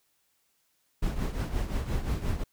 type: noise with tremolo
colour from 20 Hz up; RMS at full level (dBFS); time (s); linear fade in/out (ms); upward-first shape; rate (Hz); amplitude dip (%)
brown; -27; 1.02-2.44; 10; triangle; 5.7; 70
effects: white hiss -72 dBFS RMS until 2.52 s